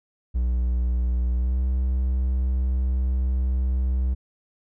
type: tone with pitch glide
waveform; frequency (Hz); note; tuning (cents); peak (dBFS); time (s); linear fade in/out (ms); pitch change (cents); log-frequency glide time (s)
triangle; 61 to 63.85; B1 to C2; -21 to -42; -18; 0.34-4.15; 20; +79; 1.36-1.6
effects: none